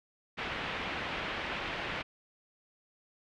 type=low-pass noise; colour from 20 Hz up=white; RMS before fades=-37 dBFS; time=0.37-2.03 s; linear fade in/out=20 ms; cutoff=2900 Hz; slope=24 dB/octave; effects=none